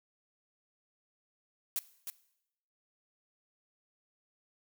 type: noise with echo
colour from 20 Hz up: blue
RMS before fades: -33 dBFS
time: 1.76-1.79 s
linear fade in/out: 0 ms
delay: 310 ms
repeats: 1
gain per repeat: -7 dB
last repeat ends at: 2.1 s
effects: noise-tail reverb RT60 0.8 s tail -18 dB re dry